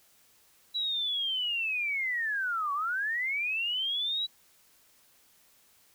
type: linear two-way sweep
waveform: sine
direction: down then up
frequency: 3939 to 1108.7 to 3939 Hz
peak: -28 dBFS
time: 0.74-4.27 s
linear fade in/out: 20 ms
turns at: 2.73 s
effects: white hiss -63 dBFS RMS until 5.94 s